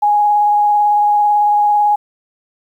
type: tone with vibrato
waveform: sine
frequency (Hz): 830.6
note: G#5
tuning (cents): 0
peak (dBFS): -9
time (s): 0.02-1.96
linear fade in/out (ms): 10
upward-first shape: sine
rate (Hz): 18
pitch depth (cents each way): 13
effects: 8-bit